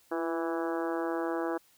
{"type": "harmonic tone with a mistuned harmonic", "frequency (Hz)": 164.81, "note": "E3", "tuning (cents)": 0, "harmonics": [2, 3, 4, 5, 6, 7, 8, 9, 10], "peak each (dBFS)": [-32, -36, -38, -40, -42, -43, -44, -45, -46], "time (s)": [0.11, 1.58], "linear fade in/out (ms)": 10, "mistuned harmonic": 2, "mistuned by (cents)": 31, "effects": ["white hiss -64 dBFS RMS until 1.77 s"]}